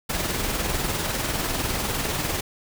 pink noise with tremolo, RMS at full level -24 dBFS, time 0.09-2.41 s, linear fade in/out 10 ms, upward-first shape triangle, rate 20 Hz, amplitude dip 50%, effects none

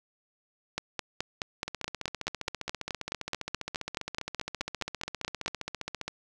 two click trains, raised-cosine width 0.2 ms, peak -13 / -17 dBFS, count 23 / 67, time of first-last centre 0.78-5.461 / 1.68-6.08 s, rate 4.7 / 15 Hz, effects none

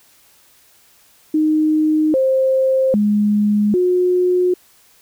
sine tone with pitch steps, 309.4 / 527 / 208.1 / 361.5 Hz, D#4 / C5 / G#3 / F#4, -10 / +12 / +4 / -40 cents, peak -12 dBFS, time 1.34-4.54 s, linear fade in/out 5 ms, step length 800 ms, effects white hiss -52 dBFS RMS until 5.01 s

